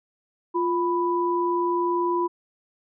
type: tone pair together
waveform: sine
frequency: 349.2 / 990.5 Hz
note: F4 / B5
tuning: 0 / +5 cents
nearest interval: octave + tritone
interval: 1805 cents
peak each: -23 / -24 dBFS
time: 0.54-2.28 s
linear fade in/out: 20 ms
effects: none